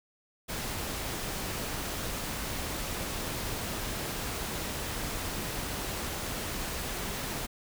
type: noise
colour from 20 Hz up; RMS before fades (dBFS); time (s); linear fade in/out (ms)
pink; -35; 0.48-7.47; 20
effects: none

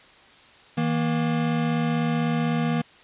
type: tone pair together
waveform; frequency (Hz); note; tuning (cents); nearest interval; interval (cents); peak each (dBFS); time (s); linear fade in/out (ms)
square; 160 / 236; D#3 / A#3; +49 / +22; perfect fifth; 673; -25 / -25; 0.77-2.82; 10
effects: white hiss -51 dBFS RMS until 3.03 s + resampled to 8000 Hz

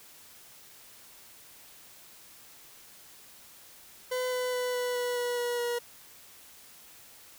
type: tone with pitch steps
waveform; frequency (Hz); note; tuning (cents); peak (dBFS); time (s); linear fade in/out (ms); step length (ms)
40% pulse; 505 / 501.2 / 497.5 / 493.8 / 490.1 / 486.4 / 482.8 / 479.1; B4 / B4 / B4 / B4 / B4 / B4 / B4 / A#4; +39 / +25 / +13 / 0 / -13 / -26 / -39 / +47; -28; 4.11-5.79; 10; 210
effects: white hiss -53 dBFS RMS until 7.38 s

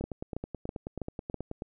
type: two click trains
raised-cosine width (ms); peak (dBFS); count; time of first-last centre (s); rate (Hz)
2; -20 / -22; 5 / 16; 0.04-1.343 / 0.01-1.621; 3.07 / 9.31
effects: none

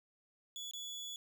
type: tone with dropouts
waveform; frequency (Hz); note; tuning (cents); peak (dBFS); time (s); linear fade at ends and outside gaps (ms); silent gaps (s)
30% pulse; 3420; A7; -50; -40; 0.56-1.16; 1; 0.711-0.735
effects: none

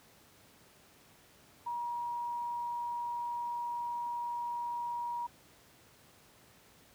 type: tone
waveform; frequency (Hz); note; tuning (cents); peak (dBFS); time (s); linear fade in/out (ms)
sine; 954; A#5; +40; -34; 1.66-5.27; 10
effects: pink hiss -61 dBFS RMS until 6.94 s + high-pass 80 Hz 12 dB/octave

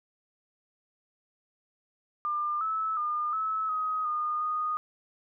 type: tone with pitch steps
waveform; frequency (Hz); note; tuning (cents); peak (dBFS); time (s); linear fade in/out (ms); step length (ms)
sine; 1199 / 1303 / 1211 / 1298 / 1260 / 1222 / 1235; D6 / E6 / D#6 / E6 / D#6 / D#6 / D#6; +36 / -20 / -47 / -27 / +21 / -32 / -13; -27; 2.25-4.77; 0; 360
effects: none

